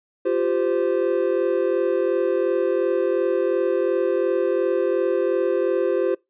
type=chord; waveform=triangle; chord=F suspended second; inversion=none; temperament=equal with one note detuned; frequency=349.2 / 392 / 517.5 Hz; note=F4 / G4 / C5; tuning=0 / 0 / -19 cents; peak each=-21 dBFS; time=0.25-6.15 s; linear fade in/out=10 ms; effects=noise-tail reverb RT60 0.2 s tail -24 dB re dry + resampled to 8000 Hz